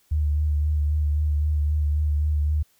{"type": "tone with vibrato", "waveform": "sine", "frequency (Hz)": 74.9, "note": "D2", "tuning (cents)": 35, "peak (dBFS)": -19, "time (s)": [0.11, 2.63], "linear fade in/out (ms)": 10, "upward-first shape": "sine", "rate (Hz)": 3.8, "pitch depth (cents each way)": 30, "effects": ["white hiss -63 dBFS RMS until 2.79 s"]}